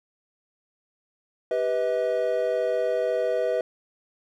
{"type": "chord", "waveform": "triangle", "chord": "G augmented", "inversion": "none", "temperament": "equal with one note detuned", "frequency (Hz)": [392, 493.9, 637.5], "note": ["G4", "B4", "D#5"], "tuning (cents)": [0, 0, 42], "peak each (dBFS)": [-29, -23, -24], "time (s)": [1.51, 3.61], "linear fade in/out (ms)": 2, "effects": []}